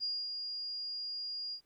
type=tone with ADSR envelope; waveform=sine; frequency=4838 Hz; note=D#8; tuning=49 cents flat; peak=-32 dBFS; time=0-1.61 s; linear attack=35 ms; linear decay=240 ms; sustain=-5 dB; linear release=81 ms; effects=pink hiss -75 dBFS RMS until 1.65 s